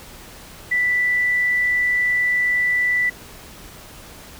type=tone; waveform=sine; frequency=1975.5 Hz; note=B6; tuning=in tune; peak=-16 dBFS; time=0.71-3.1 s; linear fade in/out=10 ms; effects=pink hiss -41 dBFS RMS until 4.39 s